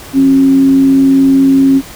sine tone with frequency modulation, 270.5 Hz, C#4, 42 cents flat, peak -4 dBFS, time 0.13-1.82 s, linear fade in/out 50 ms, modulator 98.6 Hz, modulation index 0.21, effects pink hiss -31 dBFS RMS until 1.95 s

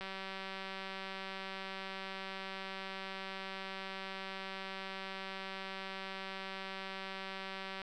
click train, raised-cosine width 0.3 ms, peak -27 dBFS, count 1500, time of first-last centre 0.01-7.817 s, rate 192 Hz, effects none

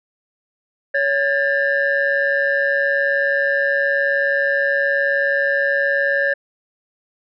sine tone cluster, 560 / 1627 / 1766 Hz, C#5 / G#6 / A6, +18 / -36 / +6 cents, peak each -19 dBFS, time 0.94-6.34 s, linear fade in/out 10 ms, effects tanh soft clip ceiling -8 dBFS

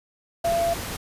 sine tone in noise, 678 Hz, E5, 49 cents sharp, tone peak -20 dBFS, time 0.44-0.74 s, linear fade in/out 10 ms, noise pink, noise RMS -32 dBFS, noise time 0.44-0.97 s, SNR +9 dB, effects resampled to 32000 Hz

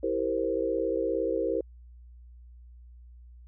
sine chord, C dominant seventh, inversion first, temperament equal, 329.6 / 392 / 466.2 / 523.3 Hz, E4 / G4 / Bb4 / C5, 0 / 0 / 0 / 0 cents, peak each -32 / -32 / -30 / -31 dBFS, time 0.03-1.61 s, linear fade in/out 5 ms, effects added 60 Hz sine -47 dBFS peak until 3.47 s

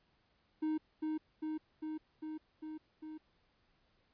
triangle tone with echo, 311.1 Hz, D#4, in tune, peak -30 dBFS, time 0.62-0.78 s, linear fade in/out 10 ms, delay 400 ms, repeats 6, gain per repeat -2 dB, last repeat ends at 3.18 s, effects pink hiss -74 dBFS RMS until 4.13 s + resampled to 11025 Hz

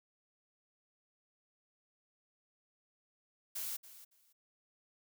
blue noise with echo, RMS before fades -40 dBFS, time 3.55-3.77 s, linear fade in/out 10 ms, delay 280 ms, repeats 2, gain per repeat -15 dB, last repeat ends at 4.33 s, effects none

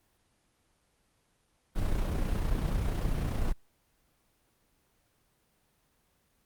brown noise with amplitude modulation, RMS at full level -27 dBFS, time 1.75-3.53 s, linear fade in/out 20 ms, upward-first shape sine, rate 30.1 Hz, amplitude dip 45%, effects pink hiss -71 dBFS RMS until 6.45 s + Opus 24 kbps

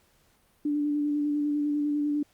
sine tone with vibrato, 293.7 Hz, D4, in tune, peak -24 dBFS, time 0.65-2.23 s, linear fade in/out 5 ms, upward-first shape square, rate 10 Hz, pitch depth 15 cents each way, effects pink hiss -65 dBFS RMS until 2.33 s + Opus 48 kbps

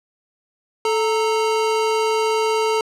square tone pair together, 437.3 / 925 Hz, A4 / A#5, -11 / -14 cents, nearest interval octave + minor second, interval 1297 cents, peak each -19 / -23 dBFS, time 0.85-2.81 s, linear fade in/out 2 ms, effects low-pass 8000 Hz 12 dB/octave

